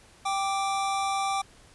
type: tone pair together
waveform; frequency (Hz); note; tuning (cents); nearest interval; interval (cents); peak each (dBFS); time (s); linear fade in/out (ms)
square; 784 / 1174.7; G5 / D6; 0 / 0; perfect fifth; 700; -28 / -31; 0.25-1.42; 10
effects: pink hiss -55 dBFS RMS until 1.74 s + resampled to 24000 Hz